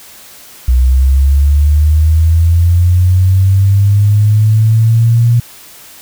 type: linear sweep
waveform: sine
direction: up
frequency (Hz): 61.7 to 119.3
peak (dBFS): -5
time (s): 0.68-5.4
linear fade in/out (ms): 5
effects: white hiss -36 dBFS RMS until 6.01 s